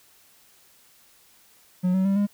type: tone with pitch steps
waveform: triangle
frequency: 181.8 / 188.76 / 195.98 / 203.5 Hz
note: F#3 / F#3 / G3 / G#3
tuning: -30 / +35 / 0 / -35 cents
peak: -17 dBFS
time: 1.83-2.27 s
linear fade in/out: 20 ms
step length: 110 ms
effects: white hiss -57 dBFS RMS until 2.33 s